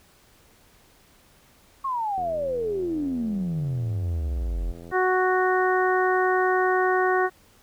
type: exponential sweep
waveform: sine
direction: down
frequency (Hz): 1108.7 to 42.81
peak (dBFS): -24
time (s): 1.84-4.72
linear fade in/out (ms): 10
type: click train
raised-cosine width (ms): 2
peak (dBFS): -29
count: 234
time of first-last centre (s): 2.18-4.915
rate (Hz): 85.2
type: harmonic tone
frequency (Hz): 370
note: F#4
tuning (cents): 0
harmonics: 1 / 2 / 3 / 4 / 5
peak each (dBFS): -22 / -25 / -27 / -28 / -29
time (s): 4.91-7.3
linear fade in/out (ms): 50
effects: pink hiss -57 dBFS RMS until 7.62 s